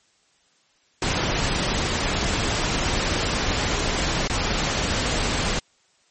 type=noise with dropouts; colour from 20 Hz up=pink; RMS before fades=-23 dBFS; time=1.02-5.59 s; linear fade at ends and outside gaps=1 ms; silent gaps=4.276-4.298 s; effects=white hiss -62 dBFS RMS until 6.1 s + MP3 32 kbps